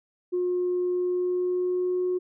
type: tone with pitch glide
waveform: sine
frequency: 359.1 to 363.3 Hz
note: F4 to F#4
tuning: +48 to -32 cents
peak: -22 dBFS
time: 0.32-2.19 s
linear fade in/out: 20 ms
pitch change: +20 cents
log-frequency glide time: 0.89-2.05 s
effects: tanh soft clip ceiling -19 dBFS